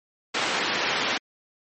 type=band-pass noise; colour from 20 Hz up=white; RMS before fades=-26 dBFS; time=0.34-1.18 s; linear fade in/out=10 ms; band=210 to 3100 Hz; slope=12 dB/octave; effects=low-pass 11000 Hz 12 dB/octave + MP3 32 kbps